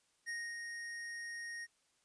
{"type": "tone with ADSR envelope", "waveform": "square", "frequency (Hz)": 1864.7, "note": "A#6", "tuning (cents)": 0, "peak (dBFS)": -39, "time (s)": [0.26, 1.67], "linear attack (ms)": 29, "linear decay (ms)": 260, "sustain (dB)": -4, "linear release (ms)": 35, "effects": ["white hiss -75 dBFS RMS until 2.04 s", "resampled to 22050 Hz"]}